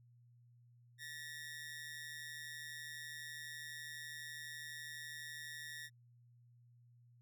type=ring-modulated tone; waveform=sawtooth; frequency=1840 Hz; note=A#6; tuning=23 cents flat; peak=-40 dBFS; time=0.98-5.9 s; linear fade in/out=50 ms; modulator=76 Hz; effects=added 120 Hz sine -63 dBFS peak until 7.21 s